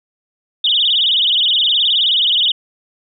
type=tone with vibrato; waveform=sine; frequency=3322 Hz; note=G#7; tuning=in tune; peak=-11 dBFS; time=0.64-2.52 s; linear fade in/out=5 ms; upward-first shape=sine; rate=19 Hz; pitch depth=220 cents each way; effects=none